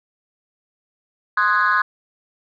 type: chord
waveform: sine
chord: Ab dominant seventh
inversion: first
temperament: equal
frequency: 1046.5 / 1244.5 / 1480 / 1661.2 Hz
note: C6 / Eb6 / Gb6 / Ab6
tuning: 0 / 0 / 0 / 0 cents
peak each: -19 dBFS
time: 1.37-1.82 s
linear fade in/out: 5 ms
effects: tanh soft clip ceiling -9 dBFS